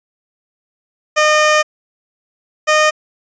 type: tone pair in turn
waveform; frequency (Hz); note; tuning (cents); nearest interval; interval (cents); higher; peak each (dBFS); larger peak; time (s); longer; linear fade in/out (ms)
15% pulse; 610 / 613.9; D#5 / D#5; -34 / -23; unison; 11; second; -3; neither; 1.16-1.63 / 2.67-2.91; first; 20
effects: resampled to 16000 Hz